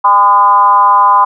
sine tone with frequency modulation, 1014 Hz, B5, 45 cents sharp, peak -4 dBFS, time 0.04-1.25 s, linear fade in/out 10 ms, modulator 208 Hz, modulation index 0.77, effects none

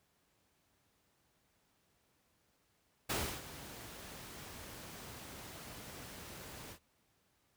pink noise with ADSR envelope, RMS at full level -34 dBFS, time 3.09-6.79 s, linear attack 13 ms, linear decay 310 ms, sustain -15 dB, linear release 77 ms, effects pink hiss -75 dBFS RMS until 7.56 s + high-pass 60 Hz 12 dB/octave

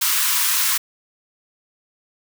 white high-pass noise, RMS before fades -19 dBFS, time 0.01-0.78 s, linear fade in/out 10 ms, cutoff 920 Hz, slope 96 dB/octave, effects none

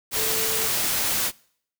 sine tone in noise, 442.7 Hz, A4, 11 cents sharp, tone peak -31 dBFS, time 0.14-0.7 s, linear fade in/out 50 ms, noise white, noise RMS -24 dBFS, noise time 0.11-1.32 s, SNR -10 dB, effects noise-tail reverb RT60 0.6 s tail -24 dB re dry

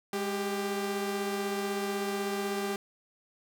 sawtooth tone pair together, 205.2 / 394.3 Hz, G#3 / G4, -21 / +10 cents, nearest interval major seventh, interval 1131 cents, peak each -31 / -28 dBFS, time 0.13-2.76 s, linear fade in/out 2 ms, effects none

